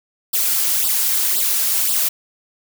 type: noise with flanger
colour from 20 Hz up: blue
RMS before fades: -18 dBFS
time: 0.33-2.09 s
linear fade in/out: 10 ms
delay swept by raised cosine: 0.23 to 3.83 ms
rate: 1.9 Hz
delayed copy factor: +0.9
effects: none